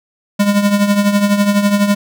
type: tone with tremolo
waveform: square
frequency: 203.3 Hz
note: G#3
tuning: 37 cents flat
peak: -8 dBFS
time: 0.39-1.95 s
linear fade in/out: 10 ms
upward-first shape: triangle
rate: 12 Hz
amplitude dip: 70%
effects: none